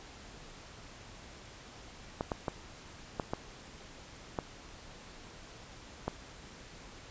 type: clicks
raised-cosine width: 1 ms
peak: -18 dBFS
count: 7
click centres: 2.209 / 2.318 / 2.482 / 3.198 / 3.335 / 4.388 / 6.08 s
effects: pink hiss -51 dBFS RMS until 7.1 s + resampled to 16000 Hz